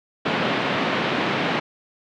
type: band-pass noise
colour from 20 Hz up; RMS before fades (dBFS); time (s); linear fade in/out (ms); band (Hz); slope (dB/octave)
pink; -23; 0.25-1.6; 10; 160 to 3400; 24
effects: none